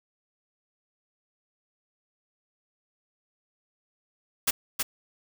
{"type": "noise with echo", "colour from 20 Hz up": "white", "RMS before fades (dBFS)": -23, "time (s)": [4.47, 4.51], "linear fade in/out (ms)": 10, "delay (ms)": 320, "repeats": 1, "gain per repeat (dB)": -4, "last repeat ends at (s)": 4.83, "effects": []}